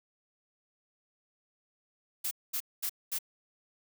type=noise bursts; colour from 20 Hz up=blue; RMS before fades=-33 dBFS; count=4; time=2.24-3.188 s; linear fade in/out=10 ms; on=72 ms; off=220 ms; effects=none